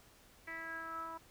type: tone with low-pass filter sweep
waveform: 10% pulse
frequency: 327.4 Hz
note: E4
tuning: 12 cents flat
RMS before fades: -44 dBFS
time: 0.47-1.18 s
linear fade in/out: 10 ms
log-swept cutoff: 2100 to 1100 Hz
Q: 7.8
effects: pink hiss -63 dBFS RMS until 1.3 s